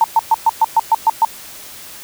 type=tone bursts; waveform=sine; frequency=901 Hz; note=A5; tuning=41 cents sharp; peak=-7 dBFS; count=9; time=0.01-1.249 s; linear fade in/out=2 ms; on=31 ms; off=120 ms; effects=white hiss -35 dBFS RMS until 2.03 s